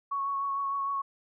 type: tone with vibrato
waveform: sine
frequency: 1108.7 Hz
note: C#6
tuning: in tune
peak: -28 dBFS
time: 0.11-1.02 s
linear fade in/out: 10 ms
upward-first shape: triangle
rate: 6.6 Hz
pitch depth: 21 cents each way
effects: none